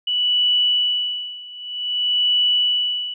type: tone with tremolo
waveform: sine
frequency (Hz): 2957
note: F#7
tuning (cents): -2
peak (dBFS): -14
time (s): 0.07-3.14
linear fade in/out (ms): 5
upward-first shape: sine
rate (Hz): 0.53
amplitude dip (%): 90
effects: none